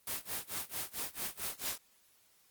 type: noise with tremolo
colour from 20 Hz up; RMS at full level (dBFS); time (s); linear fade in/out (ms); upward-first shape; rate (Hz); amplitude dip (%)
white; -36; 0.07-1.78; 2; sine; 4.5; 95
effects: white hiss -68 dBFS RMS until 2.5 s + Opus 24 kbps